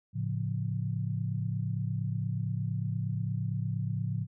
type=chord; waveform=sine; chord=A augmented; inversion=none; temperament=equal; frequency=110 / 138.59 / 174.61 Hz; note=A2 / C#3 / E#3; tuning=0 / 0 / 0 cents; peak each=-32 / -34 / -36 dBFS; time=0.13-4.27 s; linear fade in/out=50 ms; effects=none